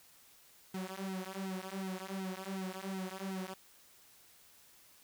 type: tone with flanger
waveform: sawtooth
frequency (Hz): 190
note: F#3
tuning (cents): +46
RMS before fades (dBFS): -41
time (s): 0.74-3.54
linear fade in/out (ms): 5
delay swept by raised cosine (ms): 1.7 to 5.8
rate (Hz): 2.7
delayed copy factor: -1
effects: white hiss -62 dBFS RMS until 5.03 s